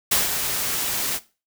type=noise with ADSR envelope; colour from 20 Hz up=white; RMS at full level=-18 dBFS; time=0.11-1.2 s; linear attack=10 ms; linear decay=160 ms; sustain=-7 dB; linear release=46 ms; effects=noise-tail reverb RT60 0.3 s tail -17 dB re dry